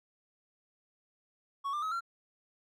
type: tone with pitch steps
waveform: triangle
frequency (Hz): 1112 / 1191.8 / 1277.4 / 1369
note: C#6 / D6 / D#6 / F6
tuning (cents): +5 / +25 / +45 / -35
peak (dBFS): -30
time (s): 1.64-2.008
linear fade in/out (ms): 20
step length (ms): 92
effects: none